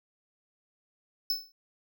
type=tone with exponential decay; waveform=square; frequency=5260 Hz; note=E8; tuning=5 cents flat; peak=-24 dBFS; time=1.3-1.52 s; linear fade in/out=2 ms; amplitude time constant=47 ms; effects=none